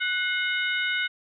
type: harmonic tone with a mistuned harmonic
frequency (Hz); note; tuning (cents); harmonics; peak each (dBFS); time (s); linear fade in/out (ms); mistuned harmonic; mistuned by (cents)
740; F#5; 0; 2 / 3 / 4 / 5; -27 / -28 / -32 / -34; 0-1.08; 20; 3; -60
effects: none